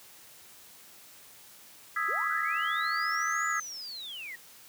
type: chord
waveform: sine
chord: E major seventh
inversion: third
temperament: equal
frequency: 1244.5 / 1318.5 / 1661.2 / 1975.5 Hz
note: D#6 / E6 / G#6 / B6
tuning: 0 / 0 / 0 / 0 cents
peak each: -33 dBFS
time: 1.96-3.6 s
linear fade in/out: 5 ms
type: linear two-way sweep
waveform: sine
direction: up then down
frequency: 329.6 to 7040 to 1829 Hz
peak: -38 dBFS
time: 2.08-4.36 s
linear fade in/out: 10 ms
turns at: 3.47 s
effects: white hiss -53 dBFS RMS until 4.68 s + high-pass 80 Hz 12 dB/octave